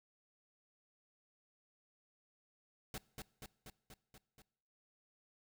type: noise with echo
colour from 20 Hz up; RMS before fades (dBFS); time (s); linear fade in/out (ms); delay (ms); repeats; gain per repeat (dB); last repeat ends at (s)
pink; -44; 2.94-2.98; 2; 240; 6; -3; 4.42
effects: noise-tail reverb RT60 0.8 s tail -22 dB re dry